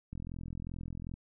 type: click train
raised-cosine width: 5 ms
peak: -29 dBFS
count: 44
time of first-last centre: 0.13-1.139 s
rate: 42.6 Hz
effects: none